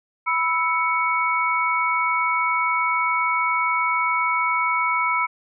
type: tone cluster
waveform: sine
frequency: 988 / 1315 / 2230 Hz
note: B5 / E6 / C#7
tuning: 0 / -5 / +10 cents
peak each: -23 dBFS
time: 0.26-5.27 s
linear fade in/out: 20 ms
effects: none